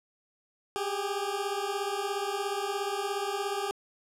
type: beating tone pair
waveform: 20% pulse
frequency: 392.8 / 409.8 Hz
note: G4 / G#4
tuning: +4 / -23 cents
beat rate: 17 Hz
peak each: -28 / -28 dBFS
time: 0.76-3.71 s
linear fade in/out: 0 ms
effects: low-pass 12000 Hz 12 dB/octave